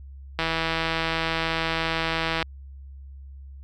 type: click train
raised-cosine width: 0.3 ms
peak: -9 dBFS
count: 333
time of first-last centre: 0.39-2.427 s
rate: 163 Hz
effects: added 68 Hz sine -39 dBFS peak until 3.63 s